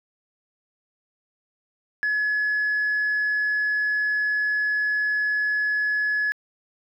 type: tone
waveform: sine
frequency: 1699 Hz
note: G#6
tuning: 39 cents sharp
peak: -19 dBFS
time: 2.03-6.32 s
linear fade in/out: 0 ms
effects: tanh soft clip ceiling -18 dBFS + 10-bit